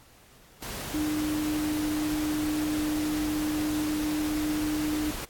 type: tone in noise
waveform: sine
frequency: 303.8 Hz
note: D#4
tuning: 41 cents flat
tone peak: -26 dBFS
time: 0.94-5.11 s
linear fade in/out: 5 ms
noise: pink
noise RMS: -36 dBFS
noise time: 0.62-5.25 s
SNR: +7 dB
effects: pink hiss -56 dBFS RMS until 5.29 s + AAC 64 kbps